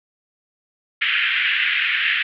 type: band-pass noise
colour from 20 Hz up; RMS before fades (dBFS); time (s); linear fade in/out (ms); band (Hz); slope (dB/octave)
pink; -20; 1.01-2.23; 10; 1600 to 3100; 48
effects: none